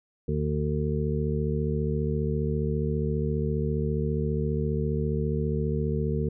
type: harmonic tone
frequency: 74.8 Hz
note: D2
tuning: 32 cents sharp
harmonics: 1 / 2 / 3 / 5 / 6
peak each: -30 / -28 / -32 / -34 / -32 dBFS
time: 0.28-6.29 s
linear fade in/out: 5 ms
effects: none